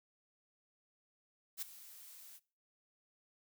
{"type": "noise with ADSR envelope", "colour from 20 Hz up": "blue", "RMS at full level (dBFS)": -38, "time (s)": [1.57, 2.4], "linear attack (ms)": 53, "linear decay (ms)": 4, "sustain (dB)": -17, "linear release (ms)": 44, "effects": ["noise-tail reverb RT60 0.4 s tail -22 dB re dry"]}